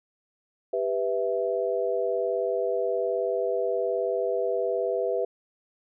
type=chord; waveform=sine; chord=E minor; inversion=first; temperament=just; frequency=395.6 / 494.4 / 659.3 Hz; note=G4 / B4 / E5; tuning=+16 / +2 / 0 cents; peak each=-29 / -27 / -29 dBFS; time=0.73-5.25 s; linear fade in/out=5 ms; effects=none